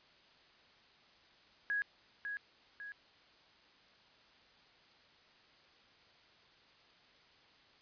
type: tone with echo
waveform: sine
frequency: 1661 Hz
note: G#6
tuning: in tune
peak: -32 dBFS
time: 1.7-1.82 s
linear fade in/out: 0 ms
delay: 550 ms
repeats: 2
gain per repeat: -6 dB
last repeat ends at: 2.92 s
effects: white hiss -64 dBFS RMS until 7.81 s + resampled to 11025 Hz